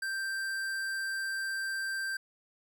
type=tone with tanh clipping; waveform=sine; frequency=1571 Hz; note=G6; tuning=3 cents sharp; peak=-34 dBFS; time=0.02-2.17 s; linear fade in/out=5 ms; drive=17 dB; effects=none